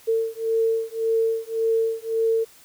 sine beating tone pair, 450 / 451.8 Hz, A4 / A4, +39 / +46 cents, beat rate 1.8 Hz, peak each -23 dBFS, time 0.07-2.45 s, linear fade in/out 20 ms, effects white hiss -51 dBFS RMS until 2.64 s

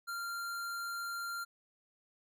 square tone, 1387 Hz, F6, 12 cents flat, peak -38 dBFS, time 0.07-1.45 s, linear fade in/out 20 ms, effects none

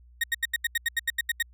35% pulse tone bursts, 1864.7 Hz, A#6, in tune, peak -21 dBFS, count 12, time 0.21-1.426 s, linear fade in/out 5 ms, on 28 ms, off 80 ms, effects added 60 Hz sine -51 dBFS peak until 1.53 s

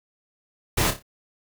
pink noise with echo, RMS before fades -22 dBFS, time 0.77-0.91 s, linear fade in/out 10 ms, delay 29 ms, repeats 4, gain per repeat -8 dB, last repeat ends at 1.026 s, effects none

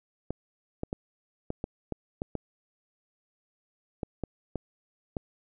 clicks, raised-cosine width 2 ms, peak -18 dBFS, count 12, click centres 0.306 / 0.834 / 0.929 / 1.504 / 1.641 / 1.923 / 2.219 / 2.353 / 4.032 / 4.237 / 4.557 / 5.168 s, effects none

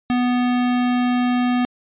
square tone, 246.9 Hz, B3, in tune, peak -17 dBFS, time 0.1-1.65 s, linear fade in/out 0 ms, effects resampled to 8000 Hz

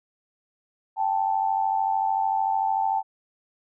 sine tone pair together, 784 / 877.4 Hz, G5 / A5, 0 / -5 cents, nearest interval major second, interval 195 cents, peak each -24 dBFS, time 0.96-3.03 s, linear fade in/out 50 ms, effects none

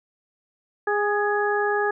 harmonic tone with a mistuned harmonic, 412.4 Hz, G#4, 12 cents flat, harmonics 1 / 2 / 3 / 4, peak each -23 / -26 / -30 / -26 dBFS, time 0.87-1.91 s, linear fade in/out 5 ms, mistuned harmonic 4, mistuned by +26 cents, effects none

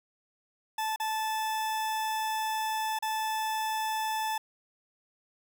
40% pulse tone with dropouts, 874 Hz, A5, 12 cents flat, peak -28 dBFS, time 0.78-4.38 s, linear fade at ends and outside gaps 5 ms, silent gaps 0.961-0.999 / 2.989-3.024 s, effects none

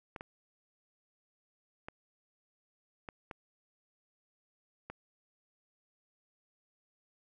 clicks, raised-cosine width 0.5 ms, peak -27 dBFS, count 6, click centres 0.162 / 0.209 / 1.885 / 3.088 / 3.312 / 4.9 s, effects none

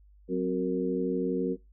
harmonic tone with a mistuned harmonic, 92.5 Hz, F#2, in tune, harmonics 2 / 3 / 4 / 5, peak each -32 / -31 / -31 / -31 dBFS, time 0.28-1.57 s, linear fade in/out 50 ms, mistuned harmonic 3, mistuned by -86 cents, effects noise-tail reverb RT60 0.2 s tail -21 dB re dry + added 50 Hz sine -54 dBFS peak until 1.72 s

